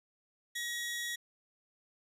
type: tone pair together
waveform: sawtooth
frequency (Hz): 1903 / 3387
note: A#6 / G#7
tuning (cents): +35 / +33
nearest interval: minor seventh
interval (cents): 998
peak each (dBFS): -33 / -39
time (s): 0.55-1.16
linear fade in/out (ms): 10
effects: resampled to 32000 Hz